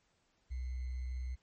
sine tone with sample-and-hold, 62.9 Hz, B1, 32 cents sharp, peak -36 dBFS, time 0.5-1.36 s, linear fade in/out 20 ms, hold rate 2100 Hz, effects pink hiss -75 dBFS RMS until 1.42 s + MP3 32 kbps

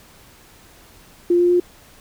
sine tone with pitch steps, 349.2 / 351.8 / 354.5 Hz, F4 / F4 / F4, 0 / +13 / +26 cents, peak -12 dBFS, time 1.3-1.6 s, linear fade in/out 5 ms, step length 100 ms, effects pink hiss -48 dBFS RMS until 2 s

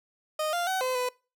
30% pulse tone with pitch steps, 618 / 697 / 755 / 512 / 499.5 Hz, D#5 / F5 / F#5 / C5 / B4, -12 / -4 / +35 / -38 / +20 cents, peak -24 dBFS, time 0.39-1.09 s, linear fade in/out 5 ms, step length 140 ms, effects noise-tail reverb RT60 0.3 s tail -23 dB re dry

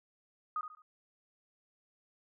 sine tone with echo, 1244 Hz, D#6, 1 cent flat, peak -32 dBFS, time 0.56-0.61 s, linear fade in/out 2 ms, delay 70 ms, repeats 3, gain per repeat -9 dB, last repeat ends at 0.82 s, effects none

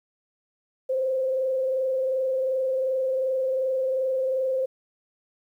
sine tone with frequency modulation, 523.3 Hz, C5, in tune, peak -22 dBFS, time 0.89-4.66 s, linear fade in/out 10 ms, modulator 22.7 Hz, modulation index 0.44, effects 10-bit

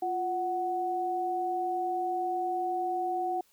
sine tone pair together, 350 / 741.6 Hz, F4 / F#5, +4 / +4 cents, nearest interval octave + minor second, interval 1300 cents, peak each -34 / -29 dBFS, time 0.02-3.41 s, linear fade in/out 5 ms, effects white hiss -66 dBFS RMS until 3.52 s

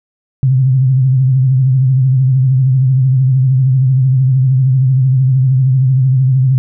sine tone with vibrato, 130.81 Hz, C3, in tune, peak -7 dBFS, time 0.43-6.58 s, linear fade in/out 0 ms, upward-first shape triangle, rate 13 Hz, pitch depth 84 cents each way, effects none

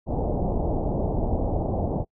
pink low-pass noise, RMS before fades -25 dBFS, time 0.06-2.05 s, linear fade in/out 50 ms, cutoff 820 Hz, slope 48 dB/octave, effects noise-tail reverb RT60 0.1 s tail -25 dB re dry

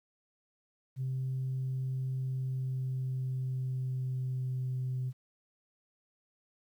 sine tone with pitch glide, 130.81 to 128.19 Hz, C3 to C3, 0 to -35 cents, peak -30 dBFS, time 0.96-5.13 s, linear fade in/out 50 ms, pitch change -35 cents, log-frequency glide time 2.18-5.01 s, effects tanh soft clip ceiling -28 dBFS + 11-bit

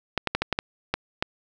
clicks, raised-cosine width 0.3 ms, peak -7 dBFS, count 8, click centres 0.177 / 0.273 / 0.35 / 0.42 / 0.527 / 0.589 / 0.94 / 1.225 s, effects none

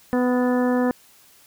harmonic tone with a mistuned harmonic, 249.2 Hz, B3, 16 cents sharp, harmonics 1 / 2 / 3 / 4 / 5 / 6 / 7, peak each -19 / -23 / -30 / -32 / -36 / -38 / -34 dBFS, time 0.13-0.91 s, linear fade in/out 0 ms, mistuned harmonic 6, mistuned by -34 cents, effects white hiss -53 dBFS RMS until 1.46 s

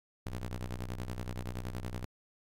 sawtooth ring-modulated tone, 61.4 Hz, B1, 9 cents flat, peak -30 dBFS, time 0.26-2.05 s, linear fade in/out 0 ms, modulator 36 Hz, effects AAC 64 kbps

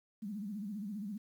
sine tone with vibrato, 205.7 Hz, G#3, 16 cents flat, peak -38 dBFS, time 0.22-1.18 s, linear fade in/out 10 ms, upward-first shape sine, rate 15 Hz, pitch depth 130 cents each way, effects 11-bit

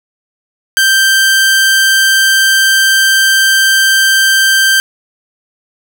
sawtooth tone, 1568 Hz, G6, in tune, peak -3 dBFS, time 0.77-4.8 s, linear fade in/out 0 ms, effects none

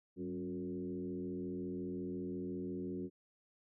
sine tone with frequency modulation, 276.6 Hz, C#4, 4 cents flat, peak -38 dBFS, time 0.16-3.1 s, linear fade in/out 50 ms, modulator 85.6 Hz, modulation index 1.4, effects none

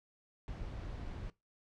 brown noise, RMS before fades -43 dBFS, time 0.48-1.3 s, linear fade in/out 0 ms, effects noise-tail reverb RT60 0.2 s tail -19 dB re dry + low-pass 5000 Hz 12 dB/octave

